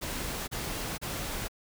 pink noise bursts, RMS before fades -35 dBFS, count 3, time 0.01-1.484 s, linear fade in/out 20 ms, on 470 ms, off 32 ms, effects none

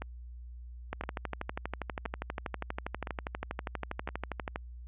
two click trains, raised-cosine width 0.5 ms, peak -19 / -22 dBFS, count 46 / 5, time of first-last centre 0.93-4.559 / 0.02-4.089 s, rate 12.4 / 0.983 Hz, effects added 60 Hz sine -43 dBFS peak until 4.87 s + resampled to 8000 Hz

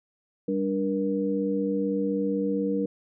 sine tone cluster, 196.8 / 292.6 / 475 Hz, G3 / D4 / A#4, +7 / -6 / +33 cents, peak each -28 dBFS, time 0.48-2.86 s, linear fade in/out 5 ms, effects none

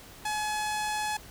sawtooth tone with low-pass filter, 849 Hz, G#5, 38 cents sharp, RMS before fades -31 dBFS, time 0.25-1.17 s, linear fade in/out 5 ms, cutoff 10000 Hz, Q 1.2, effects pink hiss -49 dBFS RMS until 1.3 s

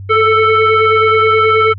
sine tone with frequency modulation, 446.2 Hz, A4, 24 cents sharp, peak -7 dBFS, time 0.09-1.74 s, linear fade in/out 20 ms, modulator 883 Hz, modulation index 1.9, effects added 97 Hz sine -25 dBFS peak until 1.78 s

